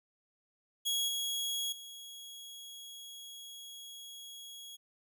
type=tone with level steps; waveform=sawtooth; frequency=3322 Hz; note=G#7; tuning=in tune; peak=-27 / -30 / -43 dBFS; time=0.85-4.77 s; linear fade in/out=20 ms; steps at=1.08 / 1.72 s; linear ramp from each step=5 ms; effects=none